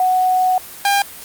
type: tone pair in turn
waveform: sine / sawtooth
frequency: 740 / 801.9 Hz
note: F#5 / G5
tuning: 0 / +39 cents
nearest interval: minor second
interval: 139 cents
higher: second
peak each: -12 / -9 dBFS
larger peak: second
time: 0-0.58 / 0.85-1.02 s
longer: first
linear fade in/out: 2 ms
effects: white hiss -35 dBFS RMS until 1.24 s + Opus 32 kbps